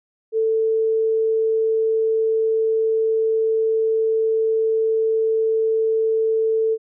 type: tone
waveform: sine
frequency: 443.9 Hz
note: A4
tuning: 15 cents sharp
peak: -16 dBFS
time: 0.32-6.78 s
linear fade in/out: 50 ms
effects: none